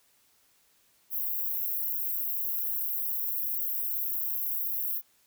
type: high-pass noise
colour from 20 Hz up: white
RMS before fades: -31 dBFS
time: 1.1-5.02 s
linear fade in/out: 50 ms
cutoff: 12000 Hz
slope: 96 dB/octave
effects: white hiss -66 dBFS RMS until 5.26 s